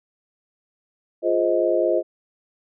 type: chord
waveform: sine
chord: F minor seventh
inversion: none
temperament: just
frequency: 349.2 / 419.1 / 523.8 / 628.6 Hz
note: F4 / Ab4 / C5 / Eb5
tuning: 0 / +16 / +2 / +18 cents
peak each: -22 / -26 / -23 / -21 dBFS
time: 1.22-2.03 s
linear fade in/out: 50 ms
effects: none